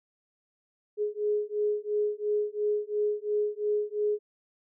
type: beating tone pair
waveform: sine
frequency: 417.3 / 420.2 Hz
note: G#4 / G#4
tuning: +8 / +20 cents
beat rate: 2.9 Hz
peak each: -29 dBFS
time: 0.97-4.19 s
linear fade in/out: 50 ms
effects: none